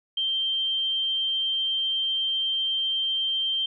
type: tone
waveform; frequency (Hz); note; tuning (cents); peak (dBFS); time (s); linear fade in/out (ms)
sine; 3146; G7; +6; -23; 0.17-3.66; 5
effects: none